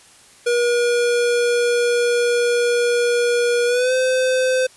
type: tone with pitch glide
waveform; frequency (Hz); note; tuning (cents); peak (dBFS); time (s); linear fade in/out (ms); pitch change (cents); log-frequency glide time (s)
square; 479.8 to 514.2; A#4 to C5; +50 to -30; -16; 0.46-4.67; 10; +120; 3.66-3.93
effects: white hiss -48 dBFS RMS until 4.76 s + resampled to 24000 Hz